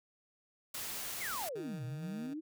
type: noise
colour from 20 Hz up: white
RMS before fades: -41 dBFS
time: 0.74-1.49 s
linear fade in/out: 5 ms
type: exponential two-way sweep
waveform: sine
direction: down then up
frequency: 2349 to 118.3 to 328.8 Hz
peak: -38 dBFS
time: 1.2-2.41 s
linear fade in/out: 20 ms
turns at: 1.84 s
type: tone with tremolo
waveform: 15% pulse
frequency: 155.56 Hz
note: D#3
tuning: in tune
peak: -40 dBFS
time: 1.55-2.34 s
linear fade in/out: 10 ms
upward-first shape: square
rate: 2.1 Hz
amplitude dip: 25%
effects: none